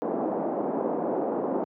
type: band-pass noise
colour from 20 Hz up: pink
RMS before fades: -28 dBFS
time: 0.02-1.64 s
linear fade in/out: 0 ms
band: 230 to 800 Hz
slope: 24 dB/octave
effects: high-pass 150 Hz 12 dB/octave